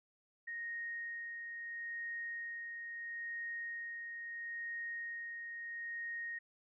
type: tone with tremolo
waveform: sine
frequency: 1864.7 Hz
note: A#6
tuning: in tune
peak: -39 dBFS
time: 0.47-6.39 s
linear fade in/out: 10 ms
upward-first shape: sine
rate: 0.75 Hz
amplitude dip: 35%
effects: none